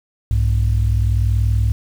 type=tone pair together; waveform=sine; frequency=63 / 103.71 Hz; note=B1 / G#2; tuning=+35 / -2 cents; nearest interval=major sixth; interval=863 cents; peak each=-15 dBFS; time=0.31-1.72 s; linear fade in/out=0 ms; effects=tanh soft clip ceiling -8 dBFS + 7-bit